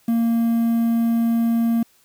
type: tone with quantisation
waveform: triangle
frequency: 230.8 Hz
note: A#3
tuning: 17 cents flat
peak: -14 dBFS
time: 0.08-1.83 s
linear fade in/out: 5 ms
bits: 7
effects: white hiss -58 dBFS RMS until 2.04 s